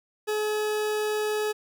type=tone; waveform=40% pulse; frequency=425.1 Hz; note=G#4; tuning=40 cents sharp; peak=-24 dBFS; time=0.27-1.53 s; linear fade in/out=20 ms; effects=none